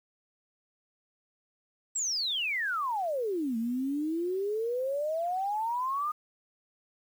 sine exponential two-way sweep, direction down then up, 7902 to 222.4 to 1239 Hz, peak -28 dBFS, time 1.95-6.12 s, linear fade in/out 10 ms, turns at 3.57 s, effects 9-bit

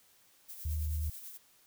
violet noise with tremolo, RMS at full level -45 dBFS, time 0.48-1.38 s, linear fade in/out 20 ms, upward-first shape sine, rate 9.2 Hz, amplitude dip 45%
sine tone, 77 Hz, D#2, 17 cents flat, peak -31 dBFS, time 0.65-1.1 s, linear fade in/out 5 ms
effects white hiss -65 dBFS RMS until 1.66 s

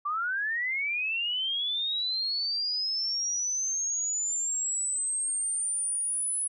sine linear sweep, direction up, 1146 to 10230 Hz, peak -27 dBFS, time 0.05-6.48 s, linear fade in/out 10 ms, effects none

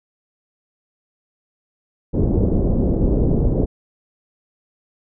pink low-pass noise, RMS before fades -17 dBFS, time 2.13-3.66 s, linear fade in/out 20 ms, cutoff 480 Hz, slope 24 dB/octave, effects none

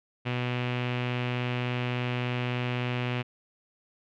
sawtooth tone with low-pass filter, 123.47 Hz, B2, in tune, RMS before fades -30 dBFS, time 0.25-3.23 s, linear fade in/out 20 ms, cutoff 2700 Hz, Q 3.4, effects none

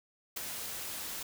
white noise with ADSR envelope, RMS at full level -34 dBFS, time 0.36-1.23 s, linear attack 14 ms, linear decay 3 ms, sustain -6 dB, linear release 4 ms, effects none

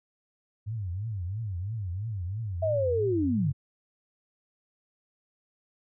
sine tone with vibrato, 99.5 Hz, G2, 26 cents sharp, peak -30 dBFS, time 0.66-3.53 s, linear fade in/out 20 ms, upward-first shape triangle, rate 3 Hz, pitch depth 290 cents each way
sine linear sweep, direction down, 659.3 to 123.47 Hz, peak -24 dBFS, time 2.62-3.52 s, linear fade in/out 10 ms
effects none

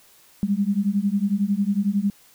sine beating tone pair, 195.7 / 206.7 Hz, G3 / G#3, -3 / -8 cents, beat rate 11 Hz, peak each -22 dBFS, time 0.43-2.1 s, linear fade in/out 0 ms, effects white hiss -54 dBFS RMS until 2.34 s

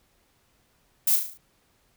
violet noise with echo, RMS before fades -21 dBFS, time 1.07-1.16 s, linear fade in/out 5 ms, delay 36 ms, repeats 6, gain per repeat -5 dB, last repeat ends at 1.376 s, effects pink hiss -66 dBFS RMS until 1.96 s

